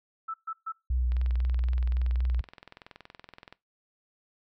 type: tone bursts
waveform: sine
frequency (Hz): 1318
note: E6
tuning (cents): -1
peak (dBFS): -31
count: 3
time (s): 0.28-0.723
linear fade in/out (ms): 10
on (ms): 61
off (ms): 130
type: tone with vibrato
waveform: sine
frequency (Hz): 61.74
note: B1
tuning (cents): 0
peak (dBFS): -24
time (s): 0.9-2.41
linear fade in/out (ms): 5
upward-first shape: triangle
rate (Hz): 3.9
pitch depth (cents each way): 34
type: click train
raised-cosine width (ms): 0.3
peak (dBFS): -29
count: 52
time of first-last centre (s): 1.12-3.526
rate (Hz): 21.2
effects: noise-tail reverb RT60 0.2 s tail -20 dB re dry